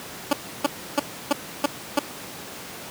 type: tone bursts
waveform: 15% pulse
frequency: 287.5 Hz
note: D4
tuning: 37 cents flat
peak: -10 dBFS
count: 6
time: 0.31-1.992 s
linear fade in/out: 5 ms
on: 22 ms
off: 310 ms
effects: pink hiss -37 dBFS RMS until 2.9 s + high-pass 150 Hz 12 dB/octave

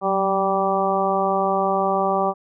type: harmonic tone with a mistuned harmonic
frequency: 194.2 Hz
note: G3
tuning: 16 cents flat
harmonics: 1 / 2 / 3 / 4 / 5 / 6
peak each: -28 / -25 / -24 / -22 / -28 / -25 dBFS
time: 0.01-2.34 s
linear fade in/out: 50 ms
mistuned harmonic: 1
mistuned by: -50 cents
effects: none

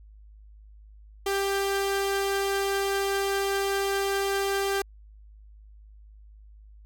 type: tone pair together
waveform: sawtooth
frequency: 394.2 / 1581.8 Hz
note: G4 / G6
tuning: +10 / +15 cents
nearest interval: 2 octaves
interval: 2405 cents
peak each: -21 / -32 dBFS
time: 1.26-4.82 s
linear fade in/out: 5 ms
effects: added 52 Hz sine -47 dBFS peak until 6.85 s

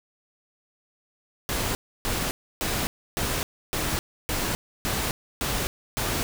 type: noise bursts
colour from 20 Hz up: pink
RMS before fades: -27 dBFS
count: 9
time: 1.49-6.23 s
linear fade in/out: 0 ms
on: 260 ms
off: 300 ms
effects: none

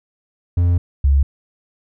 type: tone pair in turn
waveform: triangle / sine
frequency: 87.4 / 69.19 Hz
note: F2 / C#2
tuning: +2 / -3 cents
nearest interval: major third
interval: 405 cents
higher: first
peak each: -10 dBFS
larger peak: neither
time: 0.57-0.78 / 1.04-1.23 s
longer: first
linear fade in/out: 5 ms
effects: none

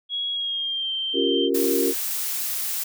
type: tone with pitch glide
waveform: sine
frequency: 3322 to 3136 Hz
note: G#7 to G7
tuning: 0 to 0 cents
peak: -24 dBFS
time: 0.09-1.5 s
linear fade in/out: 50 ms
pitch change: -100 cents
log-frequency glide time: 0.31-0.92 s
type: chord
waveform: sine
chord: G half-diminished seventh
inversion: second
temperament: equal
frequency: 277.2 / 349.2 / 392 / 466.2 Hz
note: Db4 / F4 / G4 / Bb4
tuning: 0 / 0 / 0 / 0 cents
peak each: -25 dBFS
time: 1.13-1.94 s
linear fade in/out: 50 ms
type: noise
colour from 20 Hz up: blue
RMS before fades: -27 dBFS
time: 1.54-2.84 s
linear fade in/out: 10 ms
effects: none

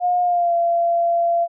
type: tone with pitch glide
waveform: sine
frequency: 715 to 683.9 Hz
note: F5 to F5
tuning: +41 to -36 cents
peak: -15 dBFS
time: 0-1.48 s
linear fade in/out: 50 ms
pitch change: -77 cents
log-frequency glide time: 0.22-0.54 s
effects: none

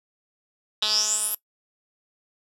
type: tone with band-pass filter sweep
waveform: 10% pulse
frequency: 213.4 Hz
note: G#3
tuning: 47 cents sharp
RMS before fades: -24 dBFS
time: 0.82-1.35 s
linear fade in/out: 5 ms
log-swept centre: 3800 to 12000 Hz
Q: 9.6
effects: noise-tail reverb RT60 0.1 s tail -20 dB re dry

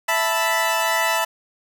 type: chord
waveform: 20% pulse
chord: E suspended fourth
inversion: none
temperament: equal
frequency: 659.3 / 880 / 987.8 Hz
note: E5 / A5 / B5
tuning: 0 / 0 / 0 cents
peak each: -18 dBFS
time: 0.08-1.25 s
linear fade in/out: 10 ms
effects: none

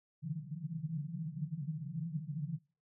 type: band-pass noise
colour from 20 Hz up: white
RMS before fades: -40 dBFS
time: 0.22-2.59 s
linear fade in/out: 20 ms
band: 140 to 170 Hz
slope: 96 dB/octave
effects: noise-tail reverb RT60 0.4 s tail -26 dB re dry

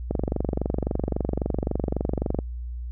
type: click train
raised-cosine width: 2 ms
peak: -11 dBFS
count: 55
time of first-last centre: 0.11-2.388 s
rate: 23.7 Hz
effects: added 60 Hz sine -30 dBFS peak until 2.91 s

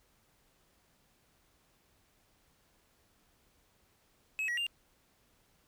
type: tone with pitch steps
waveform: triangle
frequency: 2571 / 1917 / 2796 Hz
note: E7 / A#6 / F7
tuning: -44 / +48 / +1 cents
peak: -30 dBFS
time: 4.39-4.666 s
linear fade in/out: 0 ms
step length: 92 ms
effects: pink hiss -70 dBFS RMS until 5.67 s

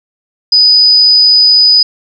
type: tone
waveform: sine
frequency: 4978 Hz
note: D#8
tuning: in tune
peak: -3 dBFS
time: 0.52-1.83 s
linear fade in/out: 5 ms
effects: none

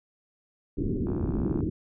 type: low-pass noise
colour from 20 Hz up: white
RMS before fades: -28 dBFS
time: 0.77-1.7 s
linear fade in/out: 10 ms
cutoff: 370 Hz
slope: 48 dB/octave
type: click train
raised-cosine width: 1 ms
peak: -28 dBFS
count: 35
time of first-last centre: 1.07-1.606 s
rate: 63.4 Hz
effects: none

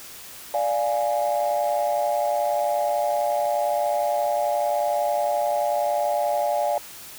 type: chord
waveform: sine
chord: D diminished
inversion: none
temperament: equal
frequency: 587.3 / 698.5 / 830.6 Hz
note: D5 / F5 / Ab5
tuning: 0 / 0 / 0 cents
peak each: -23 / -24 / -25 dBFS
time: 0.54-6.78 s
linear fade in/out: 2 ms
effects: tanh soft clip ceiling -13 dBFS + white hiss -41 dBFS RMS until 7.18 s

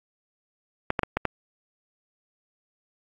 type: clicks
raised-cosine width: 0.5 ms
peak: -8 dBFS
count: 5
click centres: 0.904 / 0.992 / 1.033 / 1.17 / 1.253 s
effects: AAC 48 kbps

